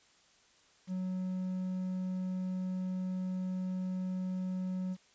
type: tone with quantisation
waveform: triangle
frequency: 185 Hz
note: F#3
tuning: in tune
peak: -31 dBFS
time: 0.87-4.97 s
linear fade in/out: 50 ms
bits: 10
effects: white hiss -65 dBFS RMS until 5.14 s + resampled to 16000 Hz